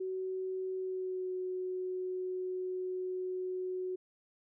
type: tone with pitch glide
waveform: sine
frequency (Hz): 375.1 to 368.9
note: F#4 to F#4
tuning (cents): +24 to -5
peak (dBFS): -34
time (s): 0-3.96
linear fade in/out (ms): 10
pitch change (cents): -29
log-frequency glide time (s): 0.76-1.33
effects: none